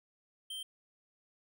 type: tone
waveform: square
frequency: 3136 Hz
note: G7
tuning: in tune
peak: -40 dBFS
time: 0.5-0.63 s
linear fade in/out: 5 ms
effects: none